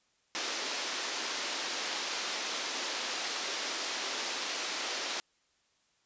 white band-pass noise, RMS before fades -36 dBFS, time 0.35-5.2 s, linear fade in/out 0 ms, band 270 to 6100 Hz, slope 24 dB/octave, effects white hiss -72 dBFS RMS until 6.05 s + resampled to 16000 Hz

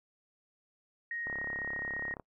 sine tone, 1873 Hz, A#6, 8 cents sharp, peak -35 dBFS, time 1.11-2.14 s, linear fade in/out 2 ms
click train, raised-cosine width 1 ms, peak -29 dBFS, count 33, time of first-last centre 1.27-2.198 s, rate 34.5 Hz
effects noise-tail reverb RT60 0.1 s tail -26 dB re dry

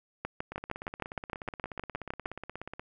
two click trains, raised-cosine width 0.5 ms, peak -18 / -24 dBFS, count 14 / 39, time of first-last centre 0.25-2.259 / 0.52-2.795 s, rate 6.47 / 16.7 Hz, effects none

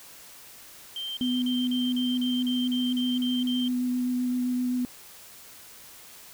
sine tone bursts, 3142 Hz, G7, 3 cents sharp, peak -31 dBFS, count 11, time 0.96-3.68 s, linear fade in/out 2 ms, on 210 ms, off 41 ms
sine tone with vibrato, 249.2 Hz, B3, 16 cents sharp, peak -24 dBFS, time 1.21-4.85 s, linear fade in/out 0 ms, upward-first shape sine, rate 7.7 Hz, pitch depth 11 cents each way
effects white hiss -48 dBFS RMS until 6.33 s

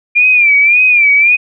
sine tone with vibrato, 2386 Hz, D7, 27 cents sharp, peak -5 dBFS, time 0.15-1.37 s, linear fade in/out 20 ms, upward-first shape sine, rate 1.8 Hz, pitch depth 95 cents each way, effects none

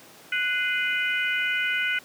harmonic tone with a mistuned harmonic, 493.9 Hz, B4, in tune, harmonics 3 / 4 / 5 / 6, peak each -26 / -28 / -30 / -32 dBFS, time 0.32-1.99 s, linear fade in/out 5 ms, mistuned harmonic 4, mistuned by +77 cents, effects pink hiss -49 dBFS RMS until 2.04 s + high-pass 200 Hz 12 dB/octave

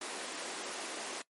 pink high-pass noise, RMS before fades -41 dBFS, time 0.01-1.22 s, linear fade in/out 5 ms, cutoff 290 Hz, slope 24 dB/octave, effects noise-tail reverb RT60 0.1 s tail -20 dB re dry + MP3 48 kbps

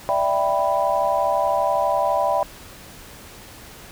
sine chord, E minor seventh, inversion third, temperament equal, 587.3 / 659.3 / 784 / 987.8 Hz, D5 / E5 / G5 / B5, 0 / 0 / 0 / 0 cents, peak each -23 dBFS, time 0.09-2.43 s, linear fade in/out 0 ms, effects pink hiss -42 dBFS RMS until 3.91 s

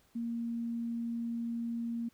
sine tone, 233.1 Hz, A#3, in tune, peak -33 dBFS, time 0.15-2.09 s, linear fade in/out 10 ms, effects pink hiss -68 dBFS RMS until 2.13 s

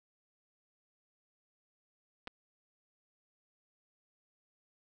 clicks, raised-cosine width 0.3 ms, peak -27 dBFS, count 2, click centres 2.273 / 2.277 s, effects none

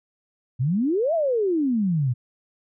sine exponential two-way sweep, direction up then down, 116.54 to 688 to 116.54 Hz, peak -19 dBFS, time 0.59-2.14 s, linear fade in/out 20 ms, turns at 1.14 s, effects none

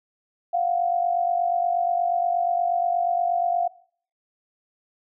sine tone pair together, 696 / 744.4 Hz, F5 / F#5, -6 / +10 cents, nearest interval minor second, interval 116 cents, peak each -21 / -26 dBFS, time 0.53-3.68 s, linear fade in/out 10 ms, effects noise-tail reverb RT60 0.5 s tail -19 dB re dry

